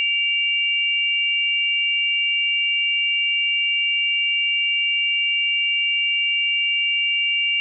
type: tone pair together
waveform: sine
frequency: 2306 / 2794 Hz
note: D7 / F7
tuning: -32 / 0 cents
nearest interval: minor third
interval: 332 cents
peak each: -23 / -19 dBFS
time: 0-7.6 s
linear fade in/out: 0 ms
effects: none